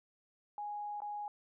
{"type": "tone with dropouts", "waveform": "sine", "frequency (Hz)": 829, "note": "G#5", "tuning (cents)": -3, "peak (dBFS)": -38, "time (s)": [0.58, 1.28], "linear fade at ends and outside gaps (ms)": 1, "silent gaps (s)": [1.004, 1.019], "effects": []}